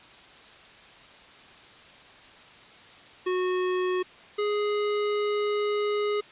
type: tone pair in turn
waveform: square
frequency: 366.5 / 416 Hz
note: F#4 / G#4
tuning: -16 / +3 cents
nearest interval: major second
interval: 219 cents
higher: second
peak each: -25 dBFS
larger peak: neither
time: 3.26-4.03 / 4.38-6.21 s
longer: second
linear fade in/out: 10 ms
effects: white hiss -50 dBFS RMS until 6.31 s + resampled to 8000 Hz